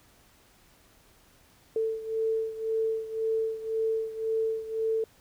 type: beating tone pair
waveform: sine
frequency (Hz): 444.3 / 446.2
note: A4 / A4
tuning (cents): +17 / +24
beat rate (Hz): 1.9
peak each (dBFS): -28 / -32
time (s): 1.76-5.04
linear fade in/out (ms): 2
effects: pink hiss -60 dBFS RMS until 5.2 s